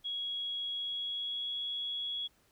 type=tone with pitch glide; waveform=sine; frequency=3322 to 3347 Hz; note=G#7 to G#7; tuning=0 to +13 cents; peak=-34 dBFS; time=0.04-2.28 s; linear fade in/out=20 ms; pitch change=+13 cents; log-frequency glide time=0.68-1.63 s; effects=pink hiss -69 dBFS RMS until 2.51 s